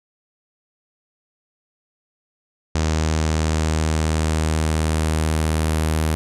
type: tone with low-pass filter sweep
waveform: sawtooth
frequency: 78.6 Hz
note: D#2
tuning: 18 cents sharp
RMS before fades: -20 dBFS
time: 2.75-6.15 s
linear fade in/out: 0 ms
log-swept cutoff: 6800 to 11000 Hz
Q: 2.2
effects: none

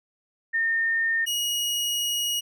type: tone pair in turn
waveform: sine / sawtooth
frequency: 1822 / 2892 Hz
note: A#6 / F#7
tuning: -40 / -40 cents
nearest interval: minor sixth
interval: 800 cents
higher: second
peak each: -21 dBFS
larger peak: neither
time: 0.53-1.26 / 1.26-2.41 s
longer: second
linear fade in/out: 20 ms
effects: none

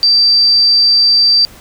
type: tone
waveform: sine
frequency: 4673 Hz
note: D8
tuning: 9 cents flat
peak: -6 dBFS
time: 0.03-1.45 s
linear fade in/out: 0 ms
effects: pink hiss -39 dBFS RMS until 1.6 s

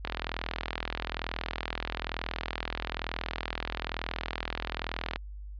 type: click train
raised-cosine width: 0.3 ms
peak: -15 dBFS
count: 211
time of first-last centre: 0.05-5.159 s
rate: 41.1 Hz
effects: added 50 Hz sine -39 dBFS peak until 5.59 s + resampled to 11025 Hz

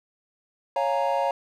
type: chord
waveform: triangle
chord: Bb minor seventh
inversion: first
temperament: equal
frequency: 554.4 / 698.5 / 830.6 / 932.3 Hz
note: Db5 / F5 / Ab5 / Bb5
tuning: 0 / 0 / 0 / 0 cents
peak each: -24 / -26 / -28 / -25 dBFS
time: 0.76-1.31 s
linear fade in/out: 2 ms
effects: none

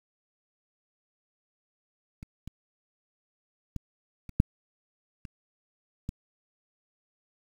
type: clicks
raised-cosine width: 5 ms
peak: -30 / -27 / -21 / -30 / -6 / -29 / -20 dBFS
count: 7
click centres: 2.229 / 2.476 / 3.763 / 4.293 / 4.401 / 5.252 / 6.091 s
effects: 8-bit

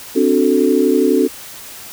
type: chord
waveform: sine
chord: D dominant seventh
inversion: third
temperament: equal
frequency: 261.6 / 293.7 / 370 / 440 Hz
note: C4 / D4 / F#4 / A4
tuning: 0 / 0 / 0 / 0 cents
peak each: -16 dBFS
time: 0.15-1.28 s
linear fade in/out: 20 ms
effects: white hiss -34 dBFS RMS until 1.92 s

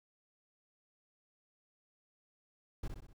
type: noise with echo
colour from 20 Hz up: brown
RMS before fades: -38 dBFS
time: 2.83-2.88 s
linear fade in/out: 5 ms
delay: 63 ms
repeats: 4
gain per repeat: -5 dB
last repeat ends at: 3.132 s
effects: none

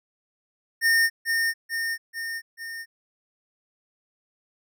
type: tone with echo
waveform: square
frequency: 1825 Hz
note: A#6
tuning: 37 cents flat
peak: -18 dBFS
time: 0.81-1.1 s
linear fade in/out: 50 ms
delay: 440 ms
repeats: 4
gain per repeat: -4 dB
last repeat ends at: 2.86 s
effects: none

